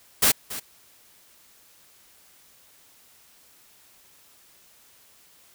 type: noise with echo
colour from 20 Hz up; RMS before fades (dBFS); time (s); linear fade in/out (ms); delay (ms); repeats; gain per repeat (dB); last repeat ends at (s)
white; -18; 0.22-0.32; 10; 280; 1; -15; 0.6
effects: white hiss -56 dBFS RMS until 5.54 s